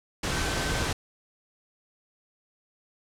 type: tone in noise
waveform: sine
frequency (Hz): 1540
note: G6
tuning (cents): -31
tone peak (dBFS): -36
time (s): 0.31-0.86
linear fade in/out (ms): 5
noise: pink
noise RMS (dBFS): -28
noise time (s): 0.23-0.93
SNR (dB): -11
effects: low-pass 8000 Hz 12 dB/octave